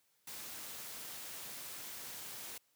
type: noise with amplitude modulation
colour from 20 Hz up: white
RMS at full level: -45 dBFS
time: 0.27-2.58 s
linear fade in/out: 5 ms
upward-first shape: sine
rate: 243 Hz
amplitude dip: 35%
effects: white hiss -75 dBFS RMS until 2.75 s + high-pass 80 Hz 12 dB/octave